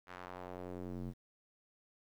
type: tone with band-pass filter sweep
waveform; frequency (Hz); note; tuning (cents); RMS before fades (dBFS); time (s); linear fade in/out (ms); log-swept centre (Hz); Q
square; 45.2; F#1; -40; -45; 0.06-1.14; 50; 1600 to 180; 1.2
effects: 11-bit